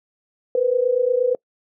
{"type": "tone pair together", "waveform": "sine", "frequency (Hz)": [478.5, 507], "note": ["A#4", "B4"], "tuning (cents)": [45, 45], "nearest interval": "minor second", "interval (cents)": 100, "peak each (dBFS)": [-20, -18], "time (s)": [0.55, 1.35], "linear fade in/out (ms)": 2, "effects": ["noise-tail reverb RT60 0.1 s tail -25 dB re dry"]}